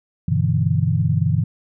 sine chord, E minor seventh, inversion first, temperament equal, 98 / 123.47 / 146.83 / 164.81 Hz, G2 / B2 / D3 / E3, 0 / 0 / 0 / 0 cents, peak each -21 dBFS, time 0.28-1.44 s, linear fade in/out 5 ms, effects none

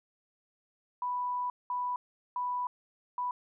sine tone bursts at uneven times, 987.8 Hz, B5, in tune, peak -30 dBFS, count 4, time 1.02-1.5 / 1.7-1.96 / 2.36-2.67 / 3.18-3.31 s, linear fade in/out 2 ms, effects none

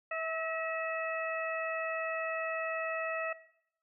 harmonic tone with a mistuned harmonic, 649 Hz, E5, 27 cents flat, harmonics 1 / 2 / 3 / 4, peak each -37 / -39 / -39 / -41 dBFS, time 0.11-3.33 s, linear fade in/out 5 ms, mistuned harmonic 3, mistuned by -27 cents, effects noise-tail reverb RT60 0.8 s tail -18 dB re dry

